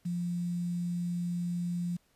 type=tone with quantisation; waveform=sine; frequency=174.61 Hz; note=F3; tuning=in tune; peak=-30 dBFS; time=0.05-1.97 s; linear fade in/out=10 ms; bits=9; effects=pink hiss -70 dBFS RMS until 2.15 s + resampled to 32000 Hz